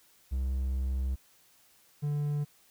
triangle tone pair in turn, 65.41 / 146.55 Hz, C2 / D3, 0 / -3 cents, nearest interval octave + major second, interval 1397 cents, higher second, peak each -26 dBFS, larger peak neither, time 0.31-1.16 / 2.02-2.45 s, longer first, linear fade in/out 20 ms, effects white hiss -63 dBFS RMS until 2.7 s

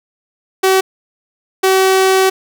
sawtooth tone pair in turn, 380.3 / 380.3 Hz, F#4 / F#4, +48 / +48 cents, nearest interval unison, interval 0 cents, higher neither, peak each -5 dBFS, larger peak neither, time 0.63-0.81 / 1.63-2.3 s, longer second, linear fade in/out 10 ms, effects none

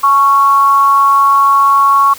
sine tone with amplitude modulation, 1108.7 Hz, C#6, in tune, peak -3 dBFS, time 0.03-2.14 s, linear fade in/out 10 ms, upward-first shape sine, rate 256 Hz, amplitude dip 50%, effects white hiss -33 dBFS RMS until 2.18 s

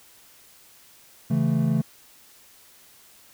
triangle chord, A major, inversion first, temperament equal, 138.59 / 164.81 / 220 Hz, C#3 / E3 / A3, 0 / 0 / 0 cents, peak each -22 dBFS, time 1.3-1.82 s, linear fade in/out 10 ms, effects white hiss -53 dBFS RMS until 3.33 s

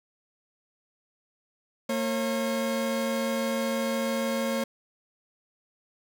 40% pulse tone pair together, 228.4 / 543 Hz, A#3 / C#5, -35 / -36 cents, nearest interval octave + minor third, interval 1499 cents, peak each -28 / -28 dBFS, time 1.89-4.64 s, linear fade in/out 5 ms, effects none

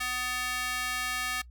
square tone with high-pass filter, 250 Hz, B3, 21 cents sharp, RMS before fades -32 dBFS, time 0-1.42 s, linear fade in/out 10 ms, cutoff 1600 Hz, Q 1.4, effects noise-tail reverb RT60 0.1 s tail -22 dB re dry + added 60 Hz sine -47 dBFS peak until 1.5 s

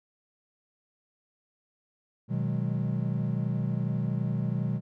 triangle chord, G# minor seventh, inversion first, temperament equal, 123.47 / 155.56 / 185 / 207.7 Hz, B2 / D#3 / F#3 / G#3, 0 / 0 / 0 / 0 cents, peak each -28 / -30 / -31 / -33 dBFS, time 2.28-4.81 s, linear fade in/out 50 ms, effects none

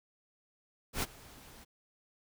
pink noise with ADSR envelope, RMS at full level -31 dBFS, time 0.93-1.65 s, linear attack 96 ms, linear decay 28 ms, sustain -23 dB, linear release 19 ms, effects none

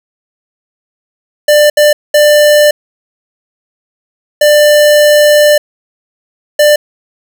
square tone bursts at uneven times, 594 Hz, D5, 20 cents sharp, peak -4 dBFS, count 5, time 1.48-1.7 / 1.77-1.93 / 2.14-2.71 / 4.41-5.58 / 6.59-6.76 s, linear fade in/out 5 ms, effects none

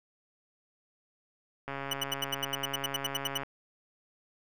click train, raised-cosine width 0.5 ms, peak -22 dBFS, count 243, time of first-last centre 1.68-3.434 s, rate 138 Hz
40% pulse tone bursts, 2960 Hz, F#7, in tune, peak -28 dBFS, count 15, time 1.91-3.377 s, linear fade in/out 5 ms, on 25 ms, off 78 ms
effects none

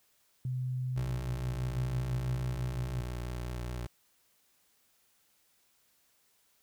sine tone with tremolo, 127.4 Hz, C3, 46 cents flat, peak -31 dBFS, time 0.45-3.01 s, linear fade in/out 2 ms, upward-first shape square, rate 0.76 Hz, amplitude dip 30%
25% pulse tone with vibrato, 60.7 Hz, B1, 29 cents flat, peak -32 dBFS, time 0.96-3.87 s, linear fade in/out 10 ms, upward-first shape sine, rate 4.8 Hz, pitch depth 27 cents each way
effects white hiss -70 dBFS RMS until 6.62 s

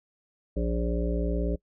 harmonic tone, 58.27 Hz, A#1, in tune, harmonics 1 / 3 / 5 / 7 / 9 / 10, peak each -27 / -32 / -34 / -35 / -37 / -37 dBFS, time 0.56-1.56 s, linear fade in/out 10 ms, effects noise-tail reverb RT60 0.1 s tail -23 dB re dry

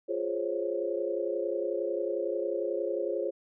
sine chord, Db major seventh, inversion first, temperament equal, 349.2 / 415.3 / 523.3 / 554.4 Hz, F4 / Ab4 / C5 / Db5, 0 / 0 / 0 / 0 cents, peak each -34 dBFS, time 0.08-3.31 s, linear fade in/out 20 ms, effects none

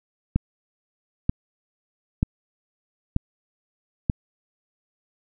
click train, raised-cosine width 5 ms, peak -7 dBFS, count 5, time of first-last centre 0.36-4.098 s, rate 1.07 Hz, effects none

